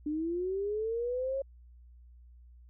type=linear sweep; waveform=sine; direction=up; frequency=293.7 to 550 Hz; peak=-30 dBFS; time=0.06-1.42 s; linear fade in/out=5 ms; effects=added 60 Hz sine -52 dBFS peak until 2.69 s